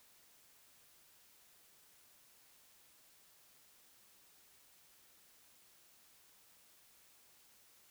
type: silence
effects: white hiss -66 dBFS RMS until 7.9 s